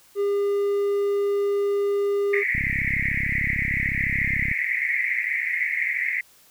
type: tone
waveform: triangle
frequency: 403.6 Hz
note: G#4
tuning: 49 cents flat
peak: -18 dBFS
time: 0.15-2.44 s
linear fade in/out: 50 ms
type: band-pass noise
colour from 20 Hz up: white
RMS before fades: -25 dBFS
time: 2.33-6.21 s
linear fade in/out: 5 ms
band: 1900 to 2200 Hz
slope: 96 dB/octave
type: click train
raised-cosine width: 5 ms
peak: -18 dBFS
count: 67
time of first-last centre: 2.55-4.514 s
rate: 33.6 Hz
effects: white hiss -55 dBFS RMS until 6.5 s